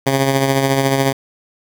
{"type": "tone with tremolo", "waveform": "10% pulse", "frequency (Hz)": 135.8, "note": "C#3", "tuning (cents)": -35, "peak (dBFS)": -3, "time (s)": [0.06, 1.13], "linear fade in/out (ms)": 10, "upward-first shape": "triangle", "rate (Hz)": 14, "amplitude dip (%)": 50, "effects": ["7-bit"]}